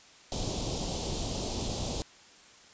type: band-stop noise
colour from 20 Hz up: pink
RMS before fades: -33 dBFS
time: 0.32-2.02 s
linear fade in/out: 0 ms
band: 820 to 3300 Hz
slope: 24 dB/octave
effects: white hiss -55 dBFS RMS until 2.73 s + resampled to 16000 Hz